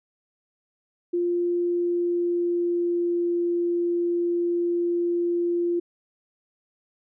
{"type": "tone with pitch glide", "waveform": "sine", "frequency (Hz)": [349.2, 346.2], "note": ["F4", "F4"], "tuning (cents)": [0, -15], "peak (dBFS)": -21, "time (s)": [1.13, 5.8], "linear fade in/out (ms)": 10, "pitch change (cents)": -15, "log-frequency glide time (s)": [1.58, 3.33], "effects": []}